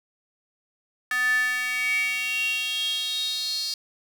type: tone with high-pass filter sweep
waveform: square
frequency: 250 Hz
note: B3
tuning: 21 cents sharp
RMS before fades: -26 dBFS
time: 1.11-3.74 s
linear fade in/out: 2 ms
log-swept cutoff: 1600 to 4600 Hz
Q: 9.6
effects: none